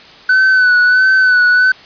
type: tone with vibrato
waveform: triangle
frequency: 1502 Hz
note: F#6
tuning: 26 cents sharp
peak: -5 dBFS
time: 0.29-1.72 s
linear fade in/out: 5 ms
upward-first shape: sine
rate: 1.5 Hz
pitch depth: 38 cents each way
effects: white hiss -38 dBFS RMS until 1.85 s + resampled to 11025 Hz